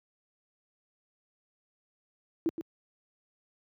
sine tone with echo, 329.6 Hz, E4, in tune, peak -24 dBFS, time 2.46-2.49 s, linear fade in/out 0 ms, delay 120 ms, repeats 1, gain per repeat -9 dB, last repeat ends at 2.61 s, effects high-pass 100 Hz 12 dB/octave

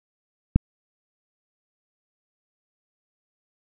click, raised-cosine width 5 ms, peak -3 dBFS, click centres 0.56 s, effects none

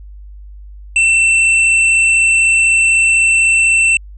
square tone, 2686 Hz, E7, 32 cents sharp, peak -9 dBFS, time 0.96-3.97 s, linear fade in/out 2 ms, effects added 50 Hz sine -31 dBFS peak until 4.17 s + resampled to 24000 Hz

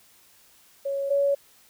sine tone pair in turn, 554.4 / 561.8 Hz, C#5 / C#5, 0 / +23 cents, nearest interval unison, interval 23 cents, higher second, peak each -25 / -19 dBFS, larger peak second, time 0.85-1.1 / 1.1-1.35 s, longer neither, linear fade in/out 10 ms, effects white hiss -57 dBFS RMS until 1.69 s

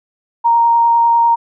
sine tone with vibrato, 932.3 Hz, A#5, in tune, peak -8 dBFS, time 0.44-1.36 s, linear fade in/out 20 ms, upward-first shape triangle, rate 10 Hz, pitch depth 9 cents each way, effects none

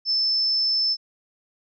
sine tone, 5274 Hz, E8, in tune, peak -19 dBFS, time 0.05-0.97 s, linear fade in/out 50 ms, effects none

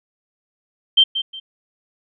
sine tone with echo, 3136 Hz, G7, in tune, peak -8 dBFS, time 0.97-1.04 s, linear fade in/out 10 ms, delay 180 ms, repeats 2, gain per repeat -11 dB, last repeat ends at 1.4 s, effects none

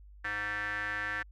square tone with band-pass filter, 103.83 Hz, G#2, in tune, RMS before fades -35 dBFS, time 0.24-1.23 s, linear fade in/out 10 ms, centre 1700 Hz, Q 8.1, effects added 50 Hz sine -50 dBFS peak until 1.31 s

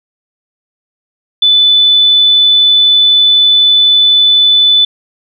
sine tone, 3496 Hz, A7, 12 cents flat, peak -4 dBFS, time 1.42-4.85 s, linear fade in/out 5 ms, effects none

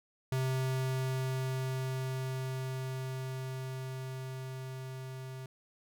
square tone with level ramp, 130.81 Hz, C3, in tune, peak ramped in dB -30 to -42 dBFS, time 0.32-5.46 s, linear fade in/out 2 ms, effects none

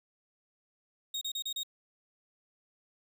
35% pulse tone bursts, 3732 Hz, A#7, 1 cent sharp, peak -31 dBFS, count 5, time 1.14-1.633 s, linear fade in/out 5 ms, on 73 ms, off 32 ms, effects none

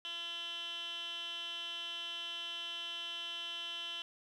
15% pulse tone with band-pass filter, 340 Hz, F4, 46 cents flat, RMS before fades -42 dBFS, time 0.05-4.02 s, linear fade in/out 0 ms, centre 3000 Hz, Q 7.4, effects none

